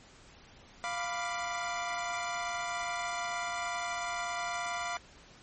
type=chord; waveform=25% pulse; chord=B diminished; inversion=second; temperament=equal; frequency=698.5 / 987.8 / 1174.7 Hz; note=F5 / B5 / D6; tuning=0 / 0 / 0 cents; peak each=-32 / -35 / -36 dBFS; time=0.84-4.97 s; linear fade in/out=0 ms; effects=pink hiss -56 dBFS RMS until 5.42 s + MP3 32 kbps